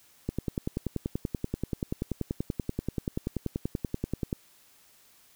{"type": "click train", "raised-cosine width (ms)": 3, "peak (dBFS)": -16, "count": 43, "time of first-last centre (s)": [0.29, 4.328], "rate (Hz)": 10.4, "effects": ["white hiss -60 dBFS RMS until 5.35 s"]}